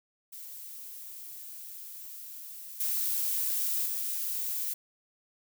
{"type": "noise with level steps", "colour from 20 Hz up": "violet", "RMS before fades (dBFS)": [-44, -30, -33], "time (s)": [0.32, 4.74], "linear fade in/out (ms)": 10, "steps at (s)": [2.8, 3.86], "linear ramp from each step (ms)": 5, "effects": []}